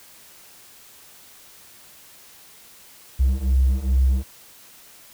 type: beating tone pair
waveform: triangle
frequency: 64 / 66.4 Hz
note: C2 / C2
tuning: -38 / +26 cents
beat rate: 2.4 Hz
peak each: -17 / -15 dBFS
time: 3.19-4.24 s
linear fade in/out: 20 ms
effects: tanh soft clip ceiling -11 dBFS + white hiss -48 dBFS RMS until 5.13 s